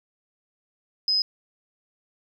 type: tone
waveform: triangle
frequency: 5050 Hz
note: D#8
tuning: 25 cents sharp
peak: -16 dBFS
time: 1.08-1.22 s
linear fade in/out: 2 ms
effects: tanh soft clip ceiling -18 dBFS